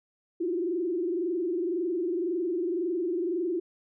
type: tone with frequency modulation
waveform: sine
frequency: 349.1 Hz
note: F4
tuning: 1 cent flat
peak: -26 dBFS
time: 0.4-3.6 s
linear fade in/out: 10 ms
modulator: 21.9 Hz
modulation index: 1.2
effects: none